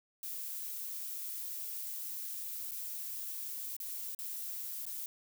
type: noise with dropouts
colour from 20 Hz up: violet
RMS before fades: -41 dBFS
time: 0.23-5.06 s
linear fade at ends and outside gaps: 1 ms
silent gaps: 2.711-2.717 / 3.766-3.801 / 4.148-4.189 / 4.854-4.865 s
effects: none